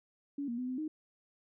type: tone with pitch steps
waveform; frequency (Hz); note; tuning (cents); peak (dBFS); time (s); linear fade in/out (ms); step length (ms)
sine; 283.2 / 236.5 / 251.6 / 255.9 / 309.7; C#4 / A#3 / B3 / C4 / D#4; +37 / +25 / +32 / -38 / -8; -34; 0.38-0.88; 5; 100
effects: none